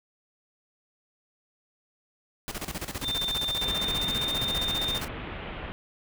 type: noise with tremolo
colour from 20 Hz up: pink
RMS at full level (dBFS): -33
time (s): 2.48-5.08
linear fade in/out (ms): 0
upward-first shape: square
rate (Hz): 15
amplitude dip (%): 75
type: tone with pitch glide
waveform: sine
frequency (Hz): 3590 to 3623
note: A7 to A7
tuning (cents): +34 to +50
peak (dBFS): -27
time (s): 3.02-5.01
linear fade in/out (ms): 50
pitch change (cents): +16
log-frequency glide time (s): 3.48-4.28
type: low-pass noise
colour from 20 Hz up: pink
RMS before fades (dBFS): -37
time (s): 3.62-5.72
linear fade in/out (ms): 0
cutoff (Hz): 3300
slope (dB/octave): 48
effects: none